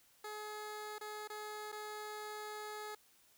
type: tone with dropouts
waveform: 15% pulse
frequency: 423.7 Hz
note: G#4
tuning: 35 cents sharp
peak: -37 dBFS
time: 0.24-2.95 s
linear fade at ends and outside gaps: 5 ms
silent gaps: 0.984-1.01 / 1.276-1.299 / 1.719-1.725 s
effects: white hiss -68 dBFS RMS until 3.37 s